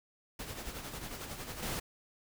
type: noise with tremolo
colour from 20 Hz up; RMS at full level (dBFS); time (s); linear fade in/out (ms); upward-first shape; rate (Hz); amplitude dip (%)
pink; -41; 0.39-1.63; 5; sine; 11; 50
type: noise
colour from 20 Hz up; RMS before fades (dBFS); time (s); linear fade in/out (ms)
pink; -37; 1.62-1.8; 10
effects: none